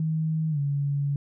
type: tone with pitch glide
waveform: sine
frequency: 158.4 to 141.94 Hz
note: D#3 to C#3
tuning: +31 to +41 cents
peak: -23 dBFS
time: 0-1.16 s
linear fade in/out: 2 ms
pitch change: -190 cents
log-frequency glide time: 0.5-0.59 s
effects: none